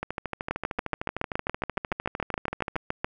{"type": "two click trains", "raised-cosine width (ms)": 0.5, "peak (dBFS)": [-15, -11], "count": [37, 19], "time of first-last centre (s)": [[0.03, 2.757], [0.51, 3.045]], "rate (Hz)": [13.2, 7.1], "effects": []}